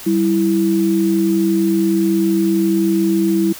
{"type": "tone pair together", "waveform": "sine", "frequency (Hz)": [194.18, 329.6], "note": ["G3", "E4"], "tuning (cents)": [-16, 0], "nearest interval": "major sixth", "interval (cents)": 916, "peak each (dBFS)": [-17, -14], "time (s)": [0.06, 3.53], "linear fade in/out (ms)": 10, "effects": ["white hiss -34 dBFS RMS until 3.59 s"]}